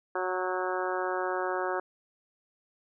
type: harmonic tone with a mistuned harmonic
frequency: 184.2 Hz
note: F#3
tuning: 7 cents flat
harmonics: 2 / 3 / 4 / 5 / 6 / 7 / 8 / 9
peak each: -33 / -35 / -36 / -37 / -38 / -38 / -39 / -40 dBFS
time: 0.15-1.8 s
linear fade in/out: 5 ms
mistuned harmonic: 9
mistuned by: -33 cents
effects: none